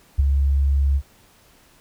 sine tone with ADSR envelope, 69.3 Hz, C#2, in tune, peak -10 dBFS, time 0.18-1.02 s, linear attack 18 ms, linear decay 11 ms, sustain -5 dB, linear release 60 ms, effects pink hiss -54 dBFS RMS until 1.8 s

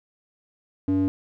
square tone with band-pass filter, 95.3 Hz, G2, 48 cents flat, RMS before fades -22 dBFS, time 0.88-1.08 s, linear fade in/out 0 ms, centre 260 Hz, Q 4.2, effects none

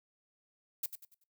violet noise with echo, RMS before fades -34 dBFS, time 0.83-0.86 s, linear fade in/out 5 ms, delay 95 ms, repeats 4, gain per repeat -9 dB, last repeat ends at 1.24 s, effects noise-tail reverb RT60 0.2 s tail -21 dB re dry

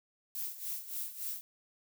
violet noise with tremolo, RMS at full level -37 dBFS, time 0.35-1.41 s, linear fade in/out 0 ms, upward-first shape sine, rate 3.5 Hz, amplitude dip 75%, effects none

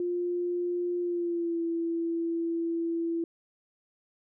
sine tone with pitch glide, 352 to 334.2 Hz, F4 to E4, +14 to +24 cents, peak -27 dBFS, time 0-3.24 s, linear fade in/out 2 ms, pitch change -90 cents, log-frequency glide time 1-1.62 s, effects none

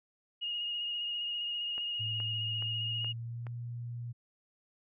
sine tone with vibrato, 2862 Hz, F7, 42 cents sharp, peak -33 dBFS, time 0.41-3.13 s, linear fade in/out 20 ms, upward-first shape sine, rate 15 Hz, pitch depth 21 cents each way
click train, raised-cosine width 0.5 ms, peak -32 dBFS, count 5, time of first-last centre 1.78-3.468 s, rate 2.37 Hz
sine tone with pitch glide, 110 to 119.26 Hz, A2 to A#2, 0 to +40 cents, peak -37 dBFS, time 1.99-4.13 s, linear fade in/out 20 ms, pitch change +140 cents, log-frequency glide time 2.55-3.5 s
effects none

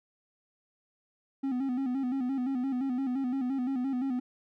triangle tone with vibrato, 260 Hz, C4, 11 cents flat, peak -26 dBFS, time 1.43-4.2 s, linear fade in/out 10 ms, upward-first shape square, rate 5.8 Hz, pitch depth 77 cents each way, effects none

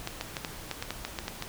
clicks, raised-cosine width 0.2 ms, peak -15 dBFS, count 11, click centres 0.074 / 0.211 / 0.368 / 0.448 / 0.713 / 0.825 / 0.906 / 1.05 / 1.188 / 1.281 / 1.424 s, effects pink hiss -43 dBFS RMS until 1.48 s

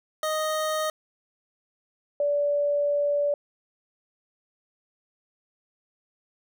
25% pulse / sine tone pair in turn, 622.3 / 578.6 Hz, D#5 / D5, 0 / -26 cents, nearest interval minor second, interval 126 cents, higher first, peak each -21 dBFS, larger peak neither, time 0.23-0.9 / 2.2-3.34 s, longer second, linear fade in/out 2 ms, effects none

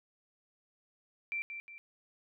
sine tone with echo, 2349 Hz, D7, in tune, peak -33 dBFS, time 1.32-1.42 s, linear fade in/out 0 ms, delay 180 ms, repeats 2, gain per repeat -7 dB, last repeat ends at 1.78 s, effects none

